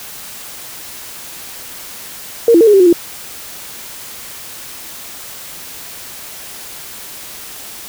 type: tone with pitch steps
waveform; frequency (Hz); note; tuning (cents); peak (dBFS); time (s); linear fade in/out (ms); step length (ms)
sine; 465.1 / 336.7 / 454.1 / 416.3 / 389.4 / 360.8 / 341.6; A#4 / E4 / A#4 / G#4 / G4 / F#4 / F4; -4 / +37 / -45 / +4 / -12 / -44 / -38; -4; 2.48-2.928; 2; 64
effects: white hiss -31 dBFS RMS until 7.88 s